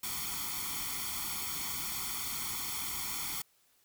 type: noise with comb filter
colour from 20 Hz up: white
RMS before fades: -37 dBFS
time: 0.03-3.42 s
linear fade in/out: 5 ms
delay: 0.9 ms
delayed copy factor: +0.9
effects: white hiss -69 dBFS RMS until 3.84 s